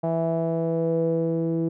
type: tone with low-pass filter sweep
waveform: sawtooth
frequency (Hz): 164.81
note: E3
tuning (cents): 0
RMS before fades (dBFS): -24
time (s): 0.03-1.69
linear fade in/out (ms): 10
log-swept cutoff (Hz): 710 to 390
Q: 5.5
effects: none